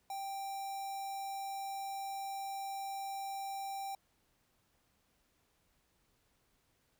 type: tone with notch filter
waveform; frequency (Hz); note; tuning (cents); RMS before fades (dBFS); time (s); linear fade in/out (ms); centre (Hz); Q
square; 785; G5; +2; -41; 0.1-3.95; 2; 2800; 1.2
effects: pink hiss -75 dBFS RMS until 6.99 s